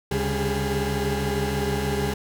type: tone cluster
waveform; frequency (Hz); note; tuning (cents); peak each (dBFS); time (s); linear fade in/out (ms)
35% pulse; 72.4 / 138.5 / 202.2 / 401.1 / 420.8; D2 / C#3 / G#3 / G4 / G#4; -24 / -1 / -46 / +40 / +23; -28; 0.11-2.14; 5
effects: none